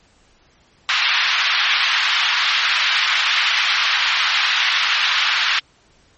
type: band-pass noise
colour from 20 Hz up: white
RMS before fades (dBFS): -18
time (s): 0.89-5.59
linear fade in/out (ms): 0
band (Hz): 1100 to 3800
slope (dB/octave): 24
effects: pink hiss -55 dBFS RMS until 6.17 s + MP3 32 kbps